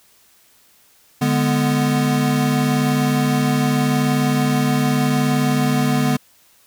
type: chord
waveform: square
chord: G# diminished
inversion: second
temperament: equal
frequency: 146.83 / 207.7 / 246.9 Hz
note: D3 / G#3 / B3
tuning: 0 / 0 / 0 cents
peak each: -20 / -24 / -19 dBFS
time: 1.21-6.17 s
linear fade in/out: 10 ms
effects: white hiss -54 dBFS RMS until 6.66 s